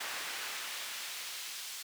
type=noise with high-pass filter sweep; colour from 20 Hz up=brown; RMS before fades=-41 dBFS; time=0-1.83 s; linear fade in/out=10 ms; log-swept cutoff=1500 to 3900 Hz; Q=0.72; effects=none